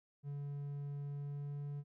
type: tone with pitch glide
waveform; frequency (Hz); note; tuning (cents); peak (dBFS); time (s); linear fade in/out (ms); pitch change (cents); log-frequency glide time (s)
triangle; 142.8 to 143.88; D3 to D3; -48 to -35; -38; 0.23-1.84; 50; +13; 1.06-1.62
effects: none